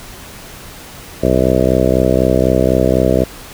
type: harmonic tone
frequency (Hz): 64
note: C2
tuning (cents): -38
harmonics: 1 / 2 / 3 / 4 / 5 / 6 / 7 / 8 / 9 / 10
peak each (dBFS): -19 / -19 / -19 / -19 / -19 / -19 / -19 / -19 / -19 / -19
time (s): 1.22-3.25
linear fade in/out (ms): 20
effects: pink hiss -34 dBFS RMS until 3.53 s